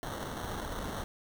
pink noise with sample-and-hold, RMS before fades -38 dBFS, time 0.03-1.04 s, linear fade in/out 0 ms, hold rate 2450 Hz, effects none

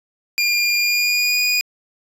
25% pulse tone with pitch glide, 2406 to 2459 Hz, D7 to D#7, +41 to -21 cents, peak -12 dBFS, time 0.38-1.61 s, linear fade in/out 0 ms, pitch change +38 cents, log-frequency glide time 0.78-1.4 s, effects resampled to 32000 Hz

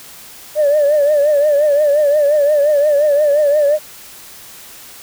sine tone with vibrato, 587.3 Hz, D5, in tune, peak -8 dBFS, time 0.55-3.79 s, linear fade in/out 50 ms, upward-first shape triangle, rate 5.7 Hz, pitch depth 90 cents each way, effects tanh soft clip ceiling -6 dBFS + white hiss -37 dBFS RMS until 5.02 s

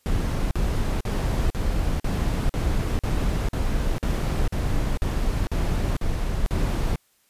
brown noise bursts, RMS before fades -23 dBFS, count 14, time 0.06-6.958 s, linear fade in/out 0 ms, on 450 ms, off 46 ms, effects white hiss -64 dBFS RMS until 7.29 s + resampled to 32000 Hz

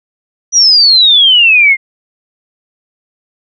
sine exponential sweep, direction down, 5920 to 2093 Hz, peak -3 dBFS, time 0.52-1.77 s, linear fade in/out 50 ms, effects none

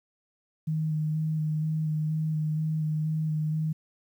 sine tone with vibrato, 155.56 Hz, D#3, in tune, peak -25 dBFS, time 0.67-3.73 s, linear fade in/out 10 ms, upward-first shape square, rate 2.1 Hz, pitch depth 14 cents each way, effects 10-bit

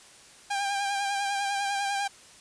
sawtooth tone with vibrato, 799 Hz, G5, 33 cents sharp, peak -23 dBFS, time 0.5-2.08 s, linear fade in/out 10 ms, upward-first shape sine, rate 10 Hz, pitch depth 31 cents each way, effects white hiss -52 dBFS RMS until 2.4 s + resampled to 22050 Hz

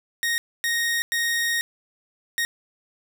sawtooth tone bursts at uneven times, 1864.7 Hz, A#6, in tune, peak -18 dBFS, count 4, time 0.23-0.38 / 0.64-1.02 / 1.12-1.61 / 2.38-2.45 s, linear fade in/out 0 ms, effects none

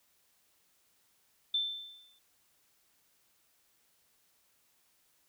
sine tone with exponential decay, 3545 Hz, A7, 12 cents sharp, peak -26 dBFS, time 1.54-2.19 s, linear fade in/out 5 ms, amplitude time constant 140 ms, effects white hiss -71 dBFS RMS until 5.28 s

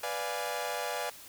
sawtooth chord, B diminished seventh, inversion none, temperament equal, 493.9 / 587.3 / 698.5 / 830.6 Hz, B4 / D5 / F5 / Ab5, 0 / 0 / 0 / 0 cents, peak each -35 / -34 / -35 / -34 dBFS, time 0.03-1.1 s, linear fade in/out 5 ms, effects white hiss -50 dBFS RMS until 1.28 s

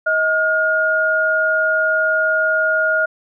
sine tone pair together, 632.1 / 1426 Hz, D#5 / F6, +27 / +36 cents, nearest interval octave + major second, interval 1409 cents, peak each -19 / -15 dBFS, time 0.06-3.06 s, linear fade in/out 10 ms, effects none

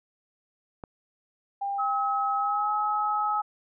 click, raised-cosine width 1 ms, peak -24 dBFS, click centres 0.838 s
sine tone with pitch glide, 798 to 837.2 Hz, G5 to G#5, +31 to +14 cents, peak -27 dBFS, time 1.61-3.42 s, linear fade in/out 10 ms, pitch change +83 cents, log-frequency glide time 2.36-2.71 s
sine tone, 1283 Hz, E6, 47 cents flat, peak -26 dBFS, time 1.78-3.42 s, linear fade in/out 20 ms
effects none

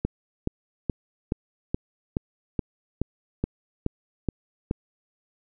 click train, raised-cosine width 3 ms, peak -11 dBFS, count 12, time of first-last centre 0.05-4.711 s, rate 2.36 Hz, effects none

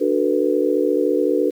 sine chord, B minor seventh, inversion first, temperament just, 296.3 / 370.4 / 444.5 / 493.9 Hz, D4 / F#4 / A4 / B4, +15 / +2 / +18 / 0 cents, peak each -21 dBFS, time 0-1.51 s, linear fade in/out 20 ms, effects 8-bit

